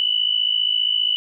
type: tone pair together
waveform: sine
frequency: 2946 / 3001 Hz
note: F#7 / F#7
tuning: -8 / +24 cents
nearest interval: unison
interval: 32 cents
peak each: -20 dBFS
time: 0-1.16 s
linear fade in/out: 0 ms
effects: none